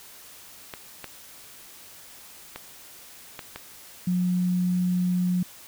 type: clicks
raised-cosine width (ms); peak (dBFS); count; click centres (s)
0.3; -19; 5; 0.738 / 1.043 / 2.56 / 3.392 / 3.56
type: tone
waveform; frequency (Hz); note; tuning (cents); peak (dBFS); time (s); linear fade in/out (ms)
sine; 180.1; F#3; -46; -21; 4.07-5.43; 5
effects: white hiss -47 dBFS RMS until 5.67 s